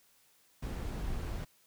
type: noise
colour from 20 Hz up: brown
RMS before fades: -37 dBFS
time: 0.62-1.45 s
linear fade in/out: 10 ms
effects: white hiss -67 dBFS RMS until 1.66 s